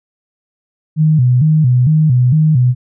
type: tone with vibrato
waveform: sine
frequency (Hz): 139.5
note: C#3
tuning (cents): +11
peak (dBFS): -7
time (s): 0.96-2.75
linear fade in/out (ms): 50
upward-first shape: square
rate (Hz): 2.2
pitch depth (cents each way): 190
effects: none